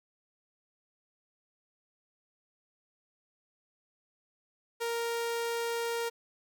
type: tone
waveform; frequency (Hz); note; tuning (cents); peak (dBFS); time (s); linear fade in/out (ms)
sawtooth; 466.2; A#4; 0; -27; 4.8-6.1; 20
effects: none